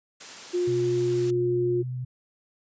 white high-pass noise, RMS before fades -41 dBFS, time 0.2-1.31 s, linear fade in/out 10 ms, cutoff 180 Hz, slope 12 dB/octave
sine tone, 355.6 Hz, F4, 31 cents sharp, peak -22 dBFS, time 0.53-1.83 s, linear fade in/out 20 ms
sine tone with vibrato, 126.2 Hz, B2, 38 cents sharp, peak -29 dBFS, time 0.67-2.05 s, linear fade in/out 10 ms, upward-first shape sine, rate 12 Hz, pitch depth 9 cents each way
effects resampled to 16000 Hz

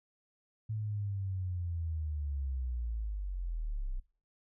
sine linear sweep, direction down, 110 to 30.15 Hz, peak -33 dBFS, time 0.69-4 s, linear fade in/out 10 ms, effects noise-tail reverb RT60 0.4 s tail -20 dB re dry

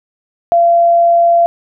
sine tone, 684 Hz, F5, 36 cents flat, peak -6 dBFS, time 0.52-1.46 s, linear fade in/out 0 ms, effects none

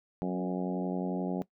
harmonic tone with a mistuned harmonic, 91.3 Hz, F#2, 23 cents flat, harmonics 2 / 3 / 4 / 5 / 6 / 7 / 8 / 9, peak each -32 / -36 / -38 / -40 / -42 / -43 / -44 / -45 dBFS, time 0.22-1.42 s, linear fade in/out 0 ms, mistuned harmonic 3, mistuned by -17 cents, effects noise-tail reverb RT60 0.1 s tail -19 dB re dry

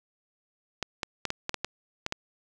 clicks, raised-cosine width 0.2 ms, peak -12 dBFS, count 9, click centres 0.827 / 1.032 / 1.253 / 1.304 / 1.494 / 1.543 / 1.646 / 2.064 / 2.124 s, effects none

